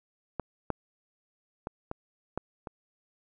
clicks, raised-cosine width 1 ms, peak -17 / -14 / -20 / -20 / -17 / -24 dBFS, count 6, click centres 0.397 / 0.703 / 1.671 / 1.914 / 2.376 / 2.672 s, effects none

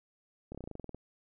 slowing click train, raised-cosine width 2 ms, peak -29 dBFS, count 12, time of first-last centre 0.52-0.946 s, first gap 27 ms, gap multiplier 1.07, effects none

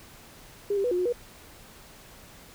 sine tone with pitch steps, 406.6 / 394.3 / 491 / 356.7 / 362.7 / 482.4 Hz, G#4 / G4 / B4 / F4 / F#4 / B4, -37 / +10 / -10 / +37 / -34 / -41 cents, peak -23 dBFS, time 0.7-1.126 s, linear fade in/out 5 ms, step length 71 ms, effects pink hiss -50 dBFS RMS until 2.54 s

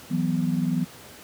sine chord, E suspended second, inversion none, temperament just, 164.81 / 185.42 / 247.2 Hz, E3 / F#3 / B3, 0 / +4 / +2 cents, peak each -25 / -26 / -26 dBFS, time 0.1-0.85 s, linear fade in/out 20 ms, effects pink hiss -45 dBFS RMS until 1.23 s + high-pass 100 Hz 12 dB/octave

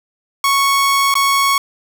sawtooth tone with dropouts, 1107 Hz, C#6, 3 cents flat, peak -8 dBFS, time 0.44-1.58 s, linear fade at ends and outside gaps 2 ms, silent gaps 1.141-1.153 s, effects none

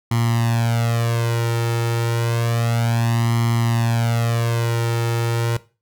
sawtooth tone with flanger, 116.54 Hz, A#2, in tune, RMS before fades -20 dBFS, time 0.11-5.57 s, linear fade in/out 5 ms, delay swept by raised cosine 0.96 to 2.26 ms, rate 0.3 Hz, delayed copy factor +0.9, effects noise-tail reverb RT60 0.3 s tail -17 dB re dry

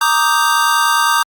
square chord, Eb major seventh, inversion second, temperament equal, 932.3 / 1174.7 / 1244.5 / 1568 Hz, Bb5 / D6 / Eb6 / G6, 0 / 0 / 0 / 0 cents, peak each -18 dBFS, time 0.01-1.23 s, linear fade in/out 5 ms, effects Opus 48 kbps

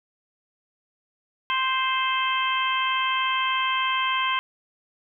harmonic tone, 523.3 Hz, C5, in tune, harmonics 2 / 3 / 4 / 5 / 6, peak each -24 / -31 / -30 / -30 / -29 dBFS, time 1.5-4.39 s, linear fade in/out 0 ms, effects none

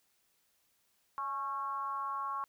sine tone with frequency modulation, 1100 Hz, C#6, 14 cents flat, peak -34 dBFS, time 1.18-2.44 s, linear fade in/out 0 ms, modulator 258 Hz, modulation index 0.64, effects white hiss -74 dBFS RMS until 2.48 s

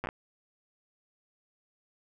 slowing click train, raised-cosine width 0.5 ms, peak -19 dBFS, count 5, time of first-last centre 0.04-0.089 s, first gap 8 ms, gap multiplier 1.29, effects none

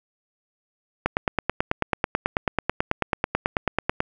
click train, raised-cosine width 0.5 ms, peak -5 dBFS, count 28, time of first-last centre 1.06-4.004 s, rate 9.17 Hz, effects none

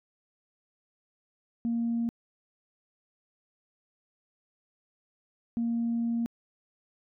sine tone bursts at uneven times, 233.1 Hz, A#3, in tune, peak -25 dBFS, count 2, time 1.65-2.09 / 5.57-6.26 s, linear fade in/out 0 ms, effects tanh soft clip ceiling -22 dBFS

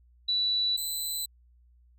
sine / 15% pulse tone pair in turn, 3951 / 4011 Hz, B7 / B7, 0 / +26 cents, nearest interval unison, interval 26 cents, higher second, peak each -24 dBFS, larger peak neither, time 0.28-0.77 / 0.77-1.26 s, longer neither, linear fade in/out 10 ms, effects added 60 Hz sine -57 dBFS peak until 1.98 s

